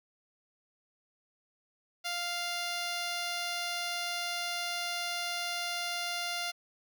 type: tone with notch filter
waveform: 5% pulse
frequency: 698.5 Hz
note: F5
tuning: in tune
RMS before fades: -35 dBFS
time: 2.04-6.52 s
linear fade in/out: 20 ms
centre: 7800 Hz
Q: 1.2
effects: none